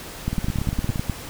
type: two click trains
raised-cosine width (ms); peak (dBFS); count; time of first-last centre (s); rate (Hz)
5; -13 / -10; 12 / 9; 0.33-0.959 / 0.28-1.097; 17.5 / 9.79
effects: pink hiss -37 dBFS RMS until 1.29 s